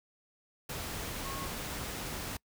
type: tone in noise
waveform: sine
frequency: 1092 Hz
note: C#6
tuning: 26 cents flat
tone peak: -42 dBFS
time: 1.25-1.47 s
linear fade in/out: 5 ms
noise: pink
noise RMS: -39 dBFS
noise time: 0.69-2.37 s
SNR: -6 dB
effects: noise-tail reverb RT60 0.1 s tail -25 dB re dry